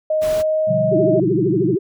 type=tone with pitch glide; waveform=sine; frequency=622.3 to 628.1 Hz; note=D#5 to D#5; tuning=0 to +16 cents; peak=-15 dBFS; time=0.1-1.2 s; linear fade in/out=5 ms; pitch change=+16 cents; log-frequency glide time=0.26-0.84 s
type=noise; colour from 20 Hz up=pink; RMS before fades=-31 dBFS; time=0.21-0.43 s; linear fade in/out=20 ms
type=chord; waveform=sine; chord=G dominant seventh; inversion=first; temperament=equal; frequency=123.47 / 146.83 / 174.61 / 196 Hz; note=B2 / D3 / F3 / G3; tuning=0 / 0 / 0 / 0 cents; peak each=-25 dBFS; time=0.67-1.76 s; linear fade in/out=20 ms
type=tone with vibrato; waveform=sine; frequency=349.2 Hz; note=F4; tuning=in tune; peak=-15 dBFS; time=0.91-1.79 s; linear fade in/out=20 ms; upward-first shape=triangle; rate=13 Hz; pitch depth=280 cents each way
effects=none